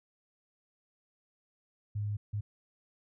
sine tone bursts at uneven times, 103.83 Hz, G#2, in tune, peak -31 dBFS, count 2, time 1.95-2.17 / 2.33-2.41 s, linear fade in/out 10 ms, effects none

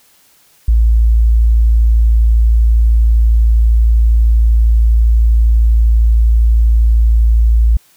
sine tone, 56.3 Hz, A1, 40 cents sharp, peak -6 dBFS, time 0.68-7.77 s, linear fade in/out 5 ms, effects white hiss -50 dBFS RMS until 7.96 s

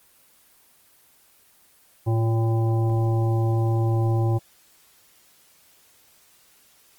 harmonic tone with a mistuned harmonic, 112.6 Hz, A2, 40 cents sharp, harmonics 1 / 3 / 5 / 7 / 9, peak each -19 / -28 / -35 / -33 / -41 dBFS, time 2.06-4.39 s, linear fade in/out 20 ms, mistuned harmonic 3, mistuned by +37 cents, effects white hiss -57 dBFS RMS until 6.98 s + Opus 24 kbps

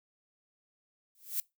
violet noise with exponential growth, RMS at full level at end -29 dBFS, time 1.15-1.4 s, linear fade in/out 1 ms, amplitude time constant 53 ms, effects noise-tail reverb RT60 0.2 s tail -23 dB re dry

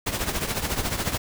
pink noise with tremolo, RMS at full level -24 dBFS, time 0.06-1.18 s, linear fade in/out 10 ms, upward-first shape triangle, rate 14 Hz, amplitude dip 75%, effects none

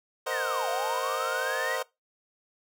25% pulse chord, C half-diminished seventh, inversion third, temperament equal, 466.2 / 523.3 / 622.3 / 740 Hz, Bb4 / C5 / Eb5 / Gb5, 0 / 0 / 0 / 0 cents, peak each -32 / -29 / -31 / -34 dBFS, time 0.26-1.83 s, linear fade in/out 10 ms
sine linear two-way sweep, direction down then up, 1960 to 659.3 to 1960 Hz, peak -31 dBFS, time 0.3-1.77 s, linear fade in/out 20 ms, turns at 0.69 s
effects noise-tail reverb RT60 0.2 s tail -21 dB re dry

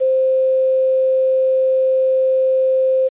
sine tone with quantisation, 523.3 Hz, C5, in tune, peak -12 dBFS, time 0-3.09 s, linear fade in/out 20 ms, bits 7, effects resampled to 8000 Hz

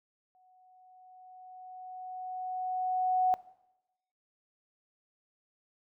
sine tone with exponential growth, 740 Hz, F#5, in tune, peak -22 dBFS, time 0.35-3.34 s, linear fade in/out 0 ms, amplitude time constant 650 ms, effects noise-tail reverb RT60 0.9 s tail -19 dB re dry

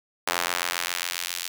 sawtooth tone with high-pass filter sweep, 87.4 Hz, F2, 2 cents sharp, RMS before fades -29 dBFS, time 0.27-1.48 s, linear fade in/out 5 ms, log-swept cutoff 890 to 3500 Hz, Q 0.73, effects none

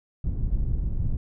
pink low-pass noise, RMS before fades -25 dBFS, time 0.24-1.17 s, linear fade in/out 5 ms, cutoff 110 Hz, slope 12 dB/octave, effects none

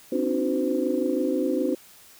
sine tone cluster, 258.3 / 283.8 / 310.5 / 367.8 / 511 Hz, C4 / C#4 / D#4 / F#4 / C5, -22 / +41 / -3 / -10 / -41 cents, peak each -28 dBFS, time 0.12-1.75 s, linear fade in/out 5 ms, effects tanh soft clip ceiling -10 dBFS + white hiss -51 dBFS RMS until 2.19 s

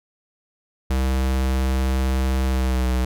square tone with pitch glide, 65.41 to 63.15 Hz, C2 to B1, 0 to +39 cents, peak -19 dBFS, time 0.9-3.05 s, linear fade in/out 5 ms, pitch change -61 cents, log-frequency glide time 2.46-2.9 s, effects none

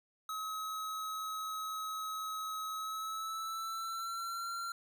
square tone with pitch glide, 1279 to 1370.8 Hz, D#6 to F6, +47 to -33 cents, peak -38 dBFS, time 0.29-4.72 s, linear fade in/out 2 ms, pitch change +120 cents, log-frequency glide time 2.74-4.49 s, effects none

